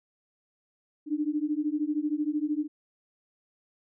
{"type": "beating tone pair", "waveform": "sine", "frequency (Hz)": [293.7, 306.7], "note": ["D4", "D#4"], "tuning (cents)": [0, -25], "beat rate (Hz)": 13, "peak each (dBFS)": -29, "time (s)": [1.06, 2.68], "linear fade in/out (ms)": 50, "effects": []}